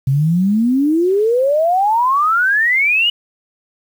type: exponential sweep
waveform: sine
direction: up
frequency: 130 to 2960 Hz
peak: -11 dBFS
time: 0.07-3.1 s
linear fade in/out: 5 ms
effects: 7-bit